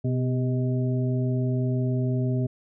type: harmonic tone with a mistuned harmonic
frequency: 126 Hz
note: B2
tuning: 35 cents sharp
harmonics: 1 / 2 / 3 / 5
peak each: -23 / -29 / -33 / -37 dBFS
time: 0.04-2.47 s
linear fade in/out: 10 ms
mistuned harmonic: 3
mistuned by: +71 cents
effects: none

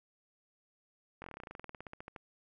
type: slowing click train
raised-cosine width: 0.5 ms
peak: -30 dBFS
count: 22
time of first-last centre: 1.22-2.162 s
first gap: 21 ms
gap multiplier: 1.07
effects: none

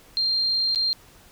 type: tone with dropouts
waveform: sine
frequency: 4186 Hz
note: C8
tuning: in tune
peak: -20 dBFS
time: 0.17-0.93 s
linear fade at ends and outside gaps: 0 ms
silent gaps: 0.748-0.758 s
effects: pink hiss -52 dBFS RMS until 1.31 s

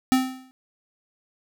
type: tone with exponential decay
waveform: square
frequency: 259.2 Hz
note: C4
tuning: 16 cents flat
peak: -14 dBFS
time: 0.12-0.51 s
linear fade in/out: 0 ms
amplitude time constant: 83 ms
effects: none

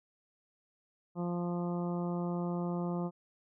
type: harmonic tone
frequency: 174.7 Hz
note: F3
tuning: 1 cent sharp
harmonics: 1 / 2 / 3 / 4 / 5 / 6 / 7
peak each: -33 / -39 / -43 / -45 / -47 / -49 / -50 dBFS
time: 1.15-3.11 s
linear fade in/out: 50 ms
effects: none

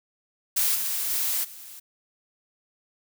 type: noise with level steps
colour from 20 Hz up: blue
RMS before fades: -23 / -28 / -26 / -43 dBFS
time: 0.56-1.8 s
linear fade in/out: 10 ms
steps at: 0.74 / 1.09 / 1.43 s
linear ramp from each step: 20 ms
effects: none

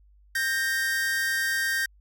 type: tone pair together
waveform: 45% pulse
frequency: 1579.6 / 1851 Hz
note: G6 / A#6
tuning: +13 / -13 cents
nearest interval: minor third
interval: 274 cents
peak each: -27 dBFS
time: 0.35-1.86 s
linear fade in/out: 5 ms
effects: added 50 Hz sine -54 dBFS peak until 2 s

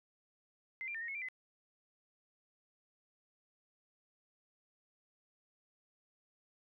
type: tone with pitch steps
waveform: sine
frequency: 2071 / 2376 / 1803 / 1866 / 2184 / 2357 / 2028 Hz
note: C7 / D7 / A6 / A#6 / C#7 / D7 / B6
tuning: -18 / +20 / +42 / +1 / -26 / +6 / +45 cents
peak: -39 dBFS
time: 0.81-1.286 s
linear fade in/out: 0 ms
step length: 68 ms
effects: none

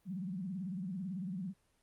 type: tone with vibrato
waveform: sine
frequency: 185.7 Hz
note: F#3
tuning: 7 cents sharp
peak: -37 dBFS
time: 0.05-1.54 s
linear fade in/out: 50 ms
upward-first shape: sine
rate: 18 Hz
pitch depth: 170 cents each way
effects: pink hiss -74 dBFS RMS until 1.82 s + Opus 32 kbps

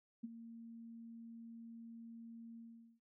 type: tone with ADSR envelope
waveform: sine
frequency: 230 Hz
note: A#3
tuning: 23 cents flat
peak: -39 dBFS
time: 0.23-3 s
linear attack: 13 ms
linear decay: 24 ms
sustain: -11 dB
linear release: 430 ms
effects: none

